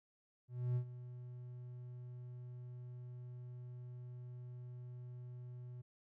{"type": "tone with ADSR envelope", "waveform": "triangle", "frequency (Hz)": 123.47, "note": "B2", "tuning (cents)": 0, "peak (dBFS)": -30, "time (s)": [0.48, 5.82], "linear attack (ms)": 280, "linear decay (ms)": 83, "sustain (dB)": -15, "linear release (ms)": 12, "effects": []}